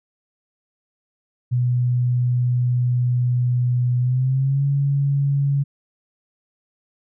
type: tone with pitch glide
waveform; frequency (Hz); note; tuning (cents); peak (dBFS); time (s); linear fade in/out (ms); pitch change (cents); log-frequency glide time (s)
sine; 123.47 to 140.2; B2 to C#3; 0 to +20; -16; 1.51-5.64; 20; +220; 3.99-4.64
effects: none